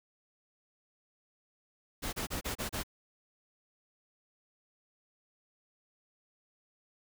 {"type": "noise bursts", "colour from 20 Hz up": "pink", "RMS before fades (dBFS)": -36, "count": 6, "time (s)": [2.02, 2.835], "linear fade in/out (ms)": 20, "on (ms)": 110, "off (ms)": 31, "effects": []}